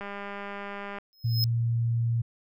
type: click train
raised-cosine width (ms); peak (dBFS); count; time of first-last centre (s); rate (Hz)
0.5; -23; 197; 0.01-0.985; 201
type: tone with exponential growth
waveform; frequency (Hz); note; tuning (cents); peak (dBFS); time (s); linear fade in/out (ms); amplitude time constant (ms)
square; 5140; E8; -45; -23; 1.13-1.44; 0; 66
type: tone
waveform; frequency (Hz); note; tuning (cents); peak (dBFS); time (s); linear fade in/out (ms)
sine; 116.54; A#2; 0; -23; 1.24-2.22; 10
effects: none